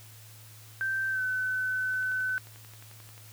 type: tone with pitch glide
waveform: sine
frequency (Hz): 1560 to 1513.8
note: G6 to F#6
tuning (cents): -9 to +39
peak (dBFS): -27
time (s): 0.81-2.38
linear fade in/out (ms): 0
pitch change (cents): -52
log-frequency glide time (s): 1.1-1.22
type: click train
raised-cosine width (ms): 0.3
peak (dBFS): -35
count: 15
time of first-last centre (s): 1.94-3.179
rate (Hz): 11.3
effects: added 109 Hz sine -50 dBFS peak until 3.32 s + white hiss -53 dBFS RMS until 3.32 s